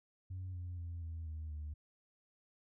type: tone with pitch steps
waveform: sine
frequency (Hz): 92.5 / 88.78 / 85.22 / 81.79 / 78.51 / 75.35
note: F#2 / F2 / F2 / E2 / D#2 / D2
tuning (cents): 0 / +29 / -42 / -13 / +16 / +45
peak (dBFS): -39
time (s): 0.3-1.74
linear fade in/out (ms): 10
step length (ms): 240
effects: tanh soft clip ceiling -38 dBFS